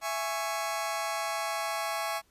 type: chord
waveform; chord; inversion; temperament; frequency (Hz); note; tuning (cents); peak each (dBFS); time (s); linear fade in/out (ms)
sawtooth; C# minor; first; just; 665.2 / 831.5 / 1108.7; E5 / G#5 / C#6; +16 / +2 / 0; -31; 0.01-2.22; 50
effects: pink hiss -67 dBFS RMS until 2.3 s + resampled to 32000 Hz